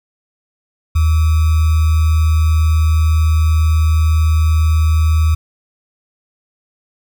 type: tone with sample-and-hold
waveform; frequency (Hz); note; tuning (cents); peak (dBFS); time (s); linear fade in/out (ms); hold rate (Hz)
sine; 79; D#2; +27; -9; 0.95-5.35; 10; 1225
effects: none